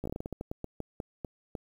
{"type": "slowing click train", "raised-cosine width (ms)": 2, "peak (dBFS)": -22, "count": 16, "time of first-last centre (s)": [0.04, 1.552], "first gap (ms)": 15, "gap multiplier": 1.24, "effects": ["9-bit"]}